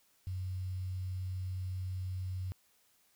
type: tone with quantisation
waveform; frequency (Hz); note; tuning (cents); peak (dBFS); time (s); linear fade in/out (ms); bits
sine; 92.8; F#2; +6; -35; 0.27-2.52; 0; 10
effects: white hiss -70 dBFS RMS until 3.15 s